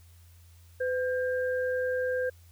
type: tone pair together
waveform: sine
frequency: 506 / 1598.1 Hz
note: B4 / G6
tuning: +42 / +33 cents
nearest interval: octave + minor sixth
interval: 1991 cents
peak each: -27 / -34 dBFS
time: 0.8-2.3 s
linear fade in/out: 10 ms
effects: added 85 Hz sine -52 dBFS peak until 2.51 s + white hiss -63 dBFS RMS until 2.51 s